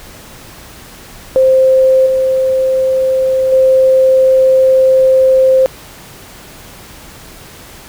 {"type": "tone with level steps", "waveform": "sine", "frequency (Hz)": 524, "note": "C5", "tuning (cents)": 2, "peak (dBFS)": [-5, -9, -5], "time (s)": [1.36, 5.66], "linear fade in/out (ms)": 0, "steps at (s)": [2.06, 3.52], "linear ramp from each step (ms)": 5, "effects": ["pink hiss -35 dBFS RMS until 7.88 s"]}